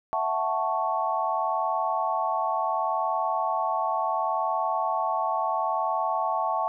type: chord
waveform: sine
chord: F# minor seventh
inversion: third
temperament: equal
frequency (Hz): 659.3 / 740 / 880 / 1108.7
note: E5 / F#5 / A5 / C#6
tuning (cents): 0 / 0 / 0 / 0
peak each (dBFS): -30 / -30 / -28 / -29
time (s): 0.13-6.68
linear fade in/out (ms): 0
effects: none